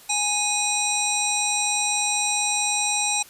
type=harmonic tone with a mistuned harmonic; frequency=829 Hz; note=G#5; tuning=3 cents flat; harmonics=1 / 3 / 5 / 7 / 9 / 10; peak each=-28 / -28 / -28 / -28 / -28 / -28 dBFS; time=0.09-3.23 s; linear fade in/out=10 ms; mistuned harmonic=5; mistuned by=-80 cents; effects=white hiss -48 dBFS RMS until 3.29 s + resampled to 32000 Hz

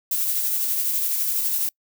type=noise with tremolo; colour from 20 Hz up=violet; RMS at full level=-22 dBFS; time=0.11-1.69 s; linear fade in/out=5 ms; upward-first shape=sine; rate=12 Hz; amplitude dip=30%; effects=noise-tail reverb RT60 0.1 s tail -26 dB re dry

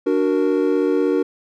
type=chord; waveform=triangle; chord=D augmented; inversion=none; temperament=equal; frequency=293.7 / 370 / 466.2 Hz; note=D4 / F#4 / A#4; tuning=0 / 0 / 0 cents; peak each=-18 dBFS; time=0.06-1.23 s; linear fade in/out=10 ms; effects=none

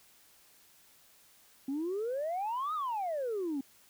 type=exponential two-way sweep; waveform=sine; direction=up then down; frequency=262.4 to 1291 to 262.4 Hz; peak=-30 dBFS; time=1.68-3.61 s; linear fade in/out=5 ms; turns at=2.74 s; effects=tanh soft clip ceiling -29 dBFS + white hiss -62 dBFS RMS until 3.89 s

